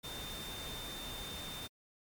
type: tone in noise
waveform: sine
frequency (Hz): 3609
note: A7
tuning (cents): +43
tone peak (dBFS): -45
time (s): 0.03-1.68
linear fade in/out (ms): 20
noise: pink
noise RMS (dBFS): -45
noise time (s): 0.03-1.68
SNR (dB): -3
effects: MP3 96 kbps